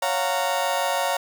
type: chord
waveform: 35% pulse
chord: Gb major seventh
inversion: second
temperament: just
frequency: 555 / 693.7 / 740 / 925 Hz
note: Db5 / F5 / Gb5 / Bb5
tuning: +2 / -12 / 0 / -14 cents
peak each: -25 / -26 / -28 / -25 dBFS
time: 0.02-1.17 s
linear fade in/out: 5 ms
effects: none